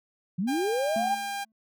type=linear sweep; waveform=sine; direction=up; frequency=164.81 to 822 Hz; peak=-25 dBFS; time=0.38-1.15 s; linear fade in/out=10 ms
type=tone; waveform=sawtooth; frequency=801 Hz; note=G5; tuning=37 cents sharp; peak=-27 dBFS; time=0.47-1.45 s; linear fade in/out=20 ms
type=tone with exponential decay; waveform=triangle; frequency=220 Hz; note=A3; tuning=in tune; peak=-27 dBFS; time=0.96-1.52 s; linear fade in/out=2 ms; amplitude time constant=120 ms
effects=none

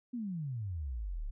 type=exponential sweep; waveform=sine; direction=down; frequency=254.4 to 32.11 Hz; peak=-35 dBFS; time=0.13-1.31 s; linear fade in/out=10 ms; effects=none

